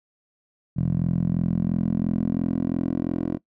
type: tone with band-pass filter sweep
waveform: 10% pulse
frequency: 42.92 Hz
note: F1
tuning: 29 cents flat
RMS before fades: -24 dBFS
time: 0.76-3.38 s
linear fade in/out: 20 ms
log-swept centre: 150 to 320 Hz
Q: 2.8
effects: noise-tail reverb RT60 0.1 s tail -20 dB re dry